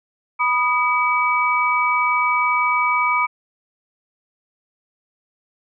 sine tone cluster, 983 / 1237 / 2285 Hz, B5 / D#6 / D7, -8 / -10 / -48 cents, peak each -20 dBFS, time 0.39-3.27 s, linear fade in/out 20 ms, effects none

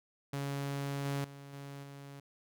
sawtooth tone with level steps, 140.1 Hz, C#3, 19 cents sharp, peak -31 / -29 / -44 / -40 / -43 dBFS, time 0.33-2.2 s, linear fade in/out 5 ms, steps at 1.05 / 1.24 / 1.53 / 1.83 s, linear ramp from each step 5 ms, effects none

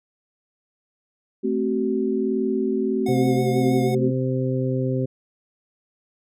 sine chord, F# diminished, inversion first, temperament equal with one note detuned, 220 / 261.6 / 378.4 Hz, A3 / C4 / F#4, 0 / 0 / +39 cents, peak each -25 / -25 / -23 dBFS, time 1.43-4.11 s, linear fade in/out 20 ms
square tone with vibrato, 724 Hz, F#5, 38 cents flat, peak -30 dBFS, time 3.06-3.95 s, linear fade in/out 5 ms, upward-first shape sine, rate 6.2 Hz, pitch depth 25 cents each way
harmonic tone, 129.7 Hz, C3, 15 cents flat, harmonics 1 / 2 / 3 / 4, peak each -23 / -26 / -28 / -29 dBFS, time 3.08-5.06 s, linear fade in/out 10 ms
effects none

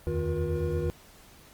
triangle tone cluster, 78.4 / 87.1 / 154.6 / 355.1 / 478.7 Hz, D#2 / F2 / D#3 / F4 / A#4, +14 / -4 / -11 / +29 / +46 cents, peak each -31 dBFS, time 0.07-0.9 s, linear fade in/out 0 ms, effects pink hiss -54 dBFS RMS until 1.53 s + Opus 32 kbps

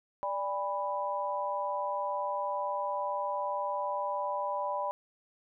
sine chord, G# diminished, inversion second, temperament equal with one note detuned, 587.3 / 809.8 / 987.8 Hz, D5 / G#5 / B5, 0 / -44 / 0 cents, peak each -35 / -37 / -33 dBFS, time 0.23-4.91 s, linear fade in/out 0 ms, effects none

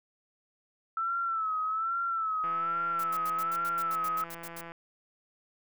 sine tone with vibrato, 1318.5 Hz, E6, in tune, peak -28 dBFS, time 0.97-4.24 s, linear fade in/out 2 ms, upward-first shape sine, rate 1.2 Hz, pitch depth 73 cents each way
click train, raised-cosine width 0.5 ms, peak -29 dBFS, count 384, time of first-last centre 2.44-4.72 s, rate 168 Hz
blue noise bursts, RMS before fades -43 dBFS, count 13, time 2.99-4.611 s, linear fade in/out 5 ms, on 49 ms, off 82 ms
effects none

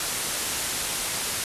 white low-pass noise, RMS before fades -29 dBFS, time 0-1.44 s, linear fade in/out 2 ms, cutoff 12000 Hz, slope 48 dB/octave, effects resampled to 32000 Hz

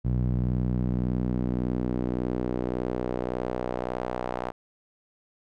sawtooth tone with band-pass filter sweep, 61.74 Hz, B1, in tune, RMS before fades -28 dBFS, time 0.04-4.52 s, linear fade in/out 20 ms, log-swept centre 130 to 780 Hz, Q 1.4, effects none

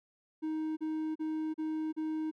triangle tone bursts, 313.3 Hz, D#4, 12 cents sharp, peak -30 dBFS, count 5, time 0.42-2.314 s, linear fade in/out 20 ms, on 350 ms, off 36 ms, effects none

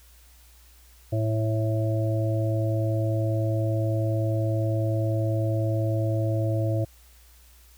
harmonic tone, 110 Hz, A2, in tune, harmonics 1 / 3 / 5 / 6, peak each -23 / -31 / -32 / -33 dBFS, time 1.12-6.85 s, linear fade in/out 10 ms, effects added 60 Hz sine -52 dBFS peak until 7.77 s + white hiss -57 dBFS RMS until 7.77 s

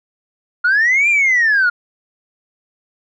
sine linear two-way sweep, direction up then down, 1396.9 to 2423 to 1396.9 Hz, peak -9 dBFS, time 0.64-1.7 s, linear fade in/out 10 ms, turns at 1.09 s, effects tanh soft clip ceiling -8 dBFS

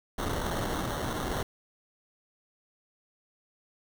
pink noise with sample-and-hold, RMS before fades -32 dBFS, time 0.18-1.43 s, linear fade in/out 5 ms, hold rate 2450 Hz, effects none

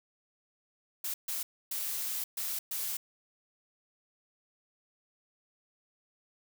blue noise bursts at uneven times, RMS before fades -35 dBFS, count 5, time 1.04-1.14 / 1.28-1.43 / 1.71-2.24 / 2.37-2.59 / 2.71-2.97 s, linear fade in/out 5 ms, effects none

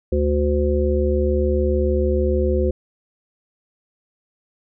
harmonic tone, 73.42 Hz, D2, in tune, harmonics 1 / 3 / 5 / 7, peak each -19 / -26 / -21 / -23 dBFS, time 0.12-2.71 s, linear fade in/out 5 ms, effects none

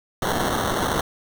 white noise with sample-and-hold, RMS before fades -23 dBFS, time 0.22-1.01 s, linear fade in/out 5 ms, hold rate 2450 Hz, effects none

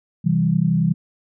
sine chord, C major, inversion none, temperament equal, 130.81 / 164.81 / 196 Hz, C3 / E3 / G3, 0 / 0 / 0 cents, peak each -23 / -17 / -21 dBFS, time 0.24-0.94 s, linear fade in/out 20 ms, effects none

